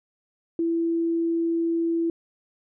sine tone, 333.3 Hz, E4, 19 cents sharp, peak -21 dBFS, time 0.59-2.1 s, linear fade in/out 2 ms, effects none

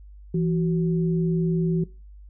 sine tone pair together, 166.9 / 373.8 Hz, E3 / F#4, +22 / +18 cents, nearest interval octave + major second, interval 1396 cents, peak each -21 / -27 dBFS, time 0.34-1.84 s, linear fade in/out 5 ms, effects noise-tail reverb RT60 0.3 s tail -20 dB re dry + added 50 Hz sine -42 dBFS peak until 2.29 s

